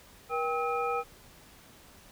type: tone cluster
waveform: sine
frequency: 479.1 / 790 / 1287 / 2424 Hz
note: A#4 / G5 / E6 / D#7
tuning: +47 / +13 / -42 / -46 cents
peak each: -32 / -33 / -32 / -40 dBFS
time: 0.29-1.04 s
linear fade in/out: 50 ms
effects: pink hiss -55 dBFS RMS until 2.11 s